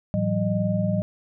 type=tone cluster; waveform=sine; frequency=109.9 / 168 / 189.2 / 613 Hz; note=A2 / E3 / F#3 / D#5; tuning=-2 / +33 / +39 / -26 cents; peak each=-26 / -28 / -24 / -28 dBFS; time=0.14-1.02 s; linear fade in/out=0 ms; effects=none